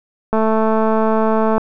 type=click train; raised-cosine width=1 ms; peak=-4 dBFS; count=276; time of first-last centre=0.33-1.58 s; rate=220 Hz; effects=none